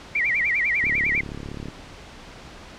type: tone with vibrato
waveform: sine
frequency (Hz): 2117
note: C7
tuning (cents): +20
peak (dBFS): -19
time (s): 0.15-1.21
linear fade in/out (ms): 5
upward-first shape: sine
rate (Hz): 10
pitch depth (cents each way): 210
type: click train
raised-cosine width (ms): 3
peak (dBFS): -21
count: 31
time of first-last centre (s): 0.84-1.685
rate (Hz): 35.5
effects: pink hiss -42 dBFS RMS until 2.78 s + low-pass 5000 Hz 12 dB/octave